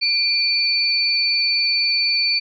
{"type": "tone pair together", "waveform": "sine", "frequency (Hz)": [2388, 4508], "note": ["D7", "C#8"], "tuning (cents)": [28, 28], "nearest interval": "major seventh", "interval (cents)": 1100, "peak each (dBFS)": [-22, -17], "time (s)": [0.01, 2.4], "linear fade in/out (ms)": 20, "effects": []}